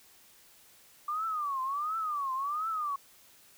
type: tone with vibrato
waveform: sine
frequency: 1174.7 Hz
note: D6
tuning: in tune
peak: -30 dBFS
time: 1.08-2.96 s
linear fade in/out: 5 ms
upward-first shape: triangle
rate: 1.4 Hz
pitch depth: 230 cents each way
effects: white hiss -59 dBFS RMS until 3.57 s